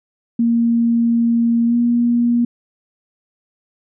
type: tone with pitch glide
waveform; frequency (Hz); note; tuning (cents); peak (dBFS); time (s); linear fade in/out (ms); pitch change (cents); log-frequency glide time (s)
sine; 233.1 to 238.1; A#3 to A#3; 0 to +37; -12; 0.39-2.45; 5; +37; 1.66-1.75
effects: none